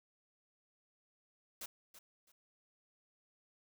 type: noise with echo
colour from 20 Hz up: white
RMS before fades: -45 dBFS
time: 1.61-1.66 s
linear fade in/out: 5 ms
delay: 330 ms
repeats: 2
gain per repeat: -12 dB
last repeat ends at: 2.32 s
effects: none